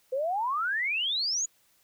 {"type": "exponential sweep", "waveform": "sine", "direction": "up", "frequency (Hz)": [499.8, 6970], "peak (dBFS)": -26, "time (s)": [0.12, 1.46], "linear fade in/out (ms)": 10, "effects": ["white hiss -66 dBFS RMS until 1.83 s"]}